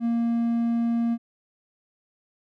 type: tone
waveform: triangle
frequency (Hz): 233.1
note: A#3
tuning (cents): 0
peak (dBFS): -19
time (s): 0-1.18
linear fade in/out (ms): 50
effects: none